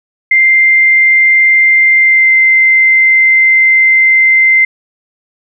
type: tone with pitch glide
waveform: sine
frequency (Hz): 2093 to 2079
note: C7 to C7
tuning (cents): 0 to -12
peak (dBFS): -4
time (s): 0.31-4.65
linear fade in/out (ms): 5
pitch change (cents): -12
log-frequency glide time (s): 1.99-2.33
effects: none